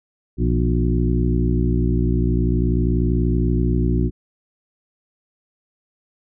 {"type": "harmonic tone with a mistuned harmonic", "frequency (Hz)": 60.4, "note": "B1", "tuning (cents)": -38, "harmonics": [1, 2, 3, 4, 5, 6], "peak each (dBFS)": [-19, -22, -24, -25, -26, -27], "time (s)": [0.37, 4.11], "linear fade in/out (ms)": 50, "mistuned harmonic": 3, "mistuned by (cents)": -78, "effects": []}